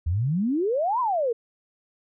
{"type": "exponential two-way sweep", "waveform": "sine", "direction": "up then down", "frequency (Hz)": [76.1, 1045, 443.3], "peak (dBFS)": -21, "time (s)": [0.06, 1.33], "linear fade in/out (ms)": 10, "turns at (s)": 1, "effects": []}